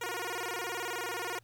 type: tone with vibrato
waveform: 10% pulse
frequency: 412.6 Hz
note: G#4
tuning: 11 cents flat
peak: -26 dBFS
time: 0.01-1.39 s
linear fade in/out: 5 ms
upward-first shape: square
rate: 19 Hz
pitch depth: 240 cents each way
effects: added 115 Hz sine -60 dBFS peak until 1.43 s + pink hiss -69 dBFS RMS until 1.43 s